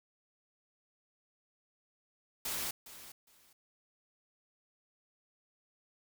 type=noise with echo; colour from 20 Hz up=white; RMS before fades=-37 dBFS; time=2.45-2.71 s; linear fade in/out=5 ms; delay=410 ms; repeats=2; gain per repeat=-14 dB; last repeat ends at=3.53 s; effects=none